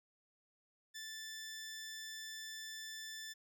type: tone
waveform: 15% pulse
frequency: 1760 Hz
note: A6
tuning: in tune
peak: -39 dBFS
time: 0.94-3.34 s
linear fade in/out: 20 ms
effects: none